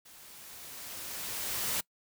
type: noise with level ramp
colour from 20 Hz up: white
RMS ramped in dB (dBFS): -54 to -31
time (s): 0.05-1.81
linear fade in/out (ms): 10
effects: noise-tail reverb RT60 0.1 s tail -24 dB re dry